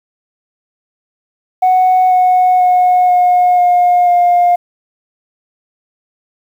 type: tone with pitch steps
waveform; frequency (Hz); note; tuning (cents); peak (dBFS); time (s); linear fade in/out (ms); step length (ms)
sine; 740 / 733.2 / 726.4 / 719.8 / 713.1 / 706.6; F#5 / F#5 / F#5 / F#5 / F5 / F5; 0 / -16 / -32 / -48 / +36 / +20; -5; 1.62-4.56; 10; 490
effects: tanh soft clip ceiling -4 dBFS + 7-bit